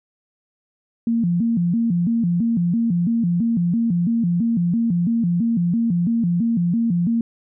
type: tone with vibrato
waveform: sine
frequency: 200 Hz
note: G3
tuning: 35 cents sharp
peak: -16 dBFS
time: 1.07-7.21 s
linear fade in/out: 2 ms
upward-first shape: square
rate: 3 Hz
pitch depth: 250 cents each way
effects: none